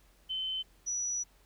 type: tone pair in turn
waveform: sine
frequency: 3064 / 5882 Hz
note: G7 / F#8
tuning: -40 / -11 cents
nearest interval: major seventh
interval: 1129 cents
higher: second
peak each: -32 / -31 dBFS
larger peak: second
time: 0.29-0.63 / 0.86-1.24 s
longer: second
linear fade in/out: 20 ms
effects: added 46 Hz sine -62 dBFS peak until 1.45 s + pink hiss -66 dBFS RMS until 1.45 s